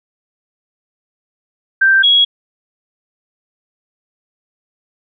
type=tone pair in turn; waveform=sine; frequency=1568 / 3322 Hz; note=G6 / G#7; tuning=0 / 0 cents; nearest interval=octave + minor second; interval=1300 cents; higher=second; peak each=-7 / -7 dBFS; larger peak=neither; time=1.81-2.03 / 2.03-2.25 s; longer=neither; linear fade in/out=10 ms; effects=none